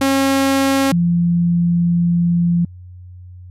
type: tone pair in turn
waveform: sawtooth / sine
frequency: 271.6 / 172.14 Hz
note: C#4 / F3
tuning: -35 / -25 cents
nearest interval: minor sixth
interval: 790 cents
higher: first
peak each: -9 / -12 dBFS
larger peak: first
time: 0.01-0.92 / 0.92-2.65 s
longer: second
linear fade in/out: 5 ms
effects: added 90 Hz sine -34 dBFS peak until 3.5 s + resampled to 32000 Hz